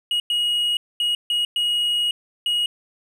triangle tone bursts at uneven times, 2892 Hz, F#7, 40 cents flat, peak -17 dBFS, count 6, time 0.11-0.2 / 0.3-0.77 / 1-1.15 / 1.3-1.45 / 1.56-2.11 / 2.46-2.66 s, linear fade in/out 2 ms, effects none

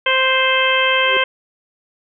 harmonic tone, 523.3 Hz, C5, in tune, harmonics 1 / 2 / 3 / 4 / 5 / 6, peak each -20 / -20 / -20 / -20 / -20 / -20 dBFS, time 0.06-1.24 s, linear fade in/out 5 ms
triangle tone with exponential growth, 392 Hz, G4, in tune, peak -18 dBFS, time 0.95-1.17 s, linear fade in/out 1 ms, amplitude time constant 47 ms
effects none

